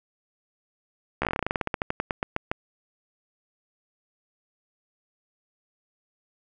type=slowing click train; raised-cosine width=0.5 ms; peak=-10 dBFS; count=23; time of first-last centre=1.22-2.515 s; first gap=14 ms; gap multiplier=1.12; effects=none